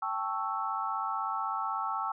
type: chord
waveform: sine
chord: A dominant seventh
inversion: third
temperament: equal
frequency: 784 / 880 / 1108.7 / 1318.5 Hz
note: G5 / A5 / C#6 / E6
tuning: 0 / 0 / 0 / 0 cents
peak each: -37 / -36 / -36 / -34 dBFS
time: 0.02-2.12 s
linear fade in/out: 5 ms
effects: none